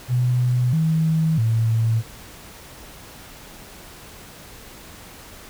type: tone with pitch steps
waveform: sine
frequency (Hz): 124.2 / 160 / 113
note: B2 / D#3 / A2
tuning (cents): +10 / +49 / +47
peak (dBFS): -16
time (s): 0.08-2.03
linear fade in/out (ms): 50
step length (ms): 650
effects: pink hiss -42 dBFS RMS until 5.49 s